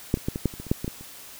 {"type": "clicks", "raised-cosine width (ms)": 3, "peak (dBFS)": [-7, -24, -12, -16, -8, -27, -23, -26, -7, -16, -16, -29], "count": 12, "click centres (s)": [0.141, 0.173, 0.285, 0.359, 0.457, 0.539, 0.6, 0.667, 0.715, 0.845, 0.879, 1.01], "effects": ["white hiss -44 dBFS RMS until 1.39 s"]}